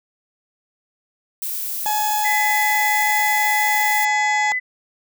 violet noise, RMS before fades -26 dBFS, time 1.42-4.05 s, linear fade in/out 2 ms
harmonic tone, 846 Hz, G#5, 32 cents sharp, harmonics 1 / 2 / 3 / 4 / 5 / 6 / 7 / 8 / 9, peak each -19 / -32 / -37 / -34 / -41 / -38 / -42 / -34 / -38 dBFS, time 1.86-4.52 s, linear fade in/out 0 ms
sine tone, 2008 Hz, B6, 28 cents sharp, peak -19 dBFS, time 2.24-4.6 s, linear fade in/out 20 ms
effects none

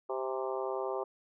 harmonic tone with a mistuned harmonic, 130.81 Hz, C3, in tune, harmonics 3 / 4 / 5 / 6 / 7 / 8 / 9, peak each -36 / -38 / -40 / -42 / -43 / -44 / -45 dBFS, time 0.09-1.04 s, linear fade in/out 10 ms, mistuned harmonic 6, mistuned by +46 cents, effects none

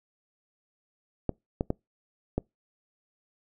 clicks, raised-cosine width 2 ms, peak -13 dBFS, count 4, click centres 1.293 / 1.609 / 1.704 / 2.38 s, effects noise-tail reverb RT60 0.2 s tail -26 dB re dry

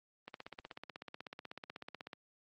click train, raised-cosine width 0.3 ms, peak -29 dBFS, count 31, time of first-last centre 0.28-2.132 s, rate 16.2 Hz, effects high-pass 150 Hz 12 dB/octave + Opus 24 kbps

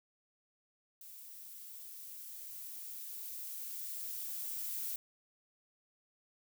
violet noise with level ramp, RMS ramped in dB -52 to -39 dBFS, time 1.01-4.96 s, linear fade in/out 2 ms, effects none

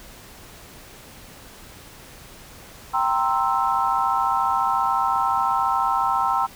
sine chord, C dominant seventh, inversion second, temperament equal, 784 / 932.3 / 1046.5 / 1318.5 Hz, G5 / Bb5 / C6 / E6, 0 / 0 / 0 / 0 cents, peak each -24 dBFS, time 2.93-6.47 s, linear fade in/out 20 ms, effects pink hiss -44 dBFS RMS until 6.55 s

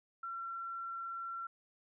sine tone, 1359 Hz, F6, 48 cents flat, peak -39 dBFS, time 0.23-1.47 s, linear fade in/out 5 ms, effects none

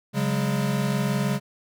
square chord, C# suspended fourth, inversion none, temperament equal with one note detuned, 138.59 / 185 / 204.4 Hz, C#3 / F#3 / G#3, 0 / 0 / -27 cents, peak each -26 / -30 / -27 dBFS, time 0.13-1.4 s, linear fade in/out 50 ms, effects none

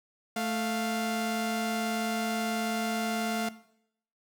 sawtooth tone pair together, 220 / 698.5 Hz, A3 / F5, 0 / 0 cents, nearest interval octave + minor sixth, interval 2000 cents, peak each -28 dBFS, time 0.36-3.49 s, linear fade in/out 5 ms, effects noise-tail reverb RT60 0.7 s tail -17 dB re dry

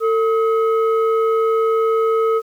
sine tone pair together, 450 / 1272.8 Hz, A4 / D#6, +39 / +39 cents, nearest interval octave + tritone, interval 1800 cents, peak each -13 / -19 dBFS, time 0-2.42 s, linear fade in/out 50 ms, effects tanh soft clip ceiling -10 dBFS + 8-bit

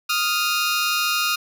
15% pulse tone pair together, 1243 / 1396 Hz, D#6 / F6, -2 / -1 cents, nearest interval major second, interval 201 cents, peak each -16 dBFS, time 0.09-1.36 s, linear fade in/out 10 ms, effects none

